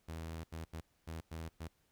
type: tone bursts at uneven times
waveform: sawtooth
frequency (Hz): 81.3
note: E2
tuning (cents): -23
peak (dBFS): -38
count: 6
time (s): 0.08-0.44 / 0.52-0.65 / 0.73-0.81 / 1.07-1.21 / 1.31-1.49 / 1.6-1.68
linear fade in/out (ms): 10
effects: pink hiss -75 dBFS RMS until 1.91 s